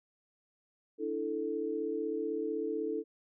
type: chord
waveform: sine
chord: D suspended second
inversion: none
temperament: equal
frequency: 293.7 / 329.6 / 440 Hz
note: D4 / E4 / A4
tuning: 0 / 0 / 0 cents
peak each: -39 / -37 / -34 dBFS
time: 0.98-3.04 s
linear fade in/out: 50 ms
effects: none